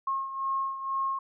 sine beating tone pair, 1079 / 1081.1 Hz, C#6 / C#6, -47 / -44 cents, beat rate 2.1 Hz, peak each -29 / -35 dBFS, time 0.07-1.19 s, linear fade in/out 5 ms, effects none

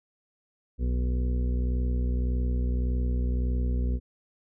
harmonic tone, 61.74 Hz, B1, in tune, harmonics 1 / 2 / 3 / 4 / 6 / 7 / 8, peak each -24 / -36 / -40 / -36 / -45 / -46 / -47 dBFS, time 0.78-4 s, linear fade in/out 50 ms, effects none

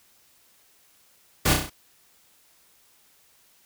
pink noise with echo, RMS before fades -21 dBFS, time 1.45-1.54 s, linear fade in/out 10 ms, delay 32 ms, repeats 5, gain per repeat -4 dB, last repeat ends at 1.7 s, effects white hiss -60 dBFS RMS until 3.65 s

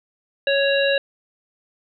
harmonic tone, 555 Hz, C#5, 2 cents sharp, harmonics 1 / 3 / 5 / 7, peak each -18 / -23 / -25 / -26 dBFS, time 0.47-0.98 s, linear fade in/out 2 ms, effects none

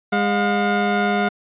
25% pulse tone pair together, 204.5 / 714 Hz, G#3 / F5, -26 / +38 cents, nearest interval octave + minor seventh, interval 2164 cents, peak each -16 dBFS, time 0.12-1.29 s, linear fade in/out 10 ms, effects resampled to 8000 Hz

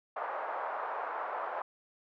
white band-pass noise, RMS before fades -37 dBFS, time 0.16-1.62 s, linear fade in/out 5 ms, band 570 to 1200 Hz, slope 24 dB/octave, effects none

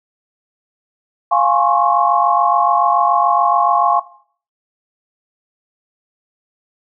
sine chord, Db major seventh, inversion first, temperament equal with one note detuned, 698.5 / 830.6 / 1061.7 / 1108.7 Hz, F5 / Ab5 / C6 / Db6, 0 / 0 / +25 / 0 cents, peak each -16 dBFS, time 1.31-4 s, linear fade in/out 10 ms, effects noise-tail reverb RT60 0.5 s tail -17 dB re dry

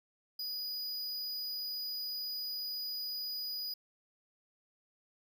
square tone, 4933 Hz, D#8, 16 cents flat, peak -37 dBFS, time 0.39-3.74 s, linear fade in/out 5 ms, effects none

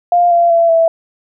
sine tone with pitch steps, 701 / 687 / 673.2 / 659.7 Hz, F5 / F5 / E5 / E5, +6 / -29 / +36 / +1 cents, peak -7 dBFS, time 0.12-0.88 s, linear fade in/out 2 ms, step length 190 ms, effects none

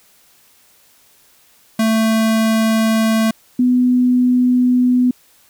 square / sine tone pair in turn, 222 / 249.2 Hz, A3 / B3, +16 / +16 cents, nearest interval major second, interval 200 cents, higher second, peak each -13 / -10 dBFS, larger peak second, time 1.79-3.31 / 3.59-5.11 s, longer neither, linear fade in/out 5 ms, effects white hiss -52 dBFS RMS until 5.49 s

